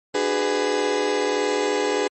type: chord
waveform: 35% pulse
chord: G# half-diminished seventh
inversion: second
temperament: just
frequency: 299 / 373.8 / 415.3 / 498.4 Hz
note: D4 / F#4 / G#4 / B4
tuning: +31 / +18 / 0 / +16 cents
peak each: -27 / -27 / -21 / -24 dBFS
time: 0.14-2.08 s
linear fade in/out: 10 ms
effects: MP3 32 kbps